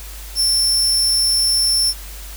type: tone with amplitude modulation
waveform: sawtooth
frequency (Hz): 5380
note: E8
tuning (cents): +34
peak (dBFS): -10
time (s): 0.35-1.94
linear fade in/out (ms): 50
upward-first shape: sine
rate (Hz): 206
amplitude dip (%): 30
effects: added 50 Hz sine -32 dBFS peak until 2.36 s + white hiss -37 dBFS RMS until 2.36 s